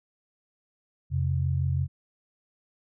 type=tone pair together; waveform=sine; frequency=87.61 / 133.7 Hz; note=F2 / C3; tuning=+6 / +38 cents; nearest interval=perfect fifth; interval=732 cents; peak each=-26 dBFS; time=1.1-1.88 s; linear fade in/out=50 ms; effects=none